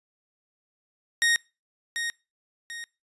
sawtooth tone with echo, 1864.7 Hz, A#6, in tune, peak -16 dBFS, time 1.22-1.36 s, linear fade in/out 0 ms, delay 740 ms, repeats 2, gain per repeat -8 dB, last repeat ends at 2.84 s, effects noise-tail reverb RT60 0.3 s tail -26 dB re dry + resampled to 24000 Hz

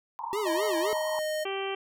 white band-pass noise, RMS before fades -36 dBFS, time 0.19-1.19 s, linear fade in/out 0 ms, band 890 to 1000 Hz, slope 96 dB/octave
square tone with vibrato, 376 Hz, F#4, 28 cents sharp, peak -29 dBFS, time 0.33-0.93 s, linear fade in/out 0 ms, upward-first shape sine, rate 3.9 Hz, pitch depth 240 cents each way
square tone with pitch glide, 622.3 to 617.3 Hz, D#5 to D#5, 0 to -14 cents, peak -29 dBFS, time 0.45-1.45 s, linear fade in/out 20 ms, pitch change -14 cents, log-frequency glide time 1.13-1.22 s
harmonic tone, 390 Hz, G4, 9 cents flat, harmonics 1 / 2 / 3 / 4 / 5 / 6 / 7 / 8, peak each -32 / -37 / -40 / -45 / -44 / -41 / -41 / -40 dBFS, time 1.45-1.75 s, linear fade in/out 5 ms
effects none

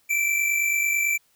square tone pair together, 2331 / 2380 Hz, D7 / D7, -14 / +22 cents, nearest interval unison, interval 36 cents, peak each -22 / -29 dBFS, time 0.09-1.18 s, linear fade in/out 20 ms, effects white hiss -64 dBFS RMS until 1.35 s

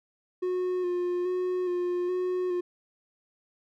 triangle tone with vibrato, 360 Hz, F#4, 47 cents flat, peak -24 dBFS, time 0.42-2.61 s, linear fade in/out 10 ms, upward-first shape square, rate 1.2 Hz, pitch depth 22 cents each way, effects none

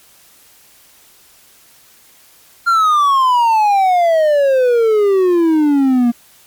triangle exponential sweep, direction down, 1400 to 233.8 Hz, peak -7 dBFS, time 2.66-6.12 s, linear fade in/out 20 ms, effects white hiss -47 dBFS RMS until 6.46 s + MP3 96 kbps

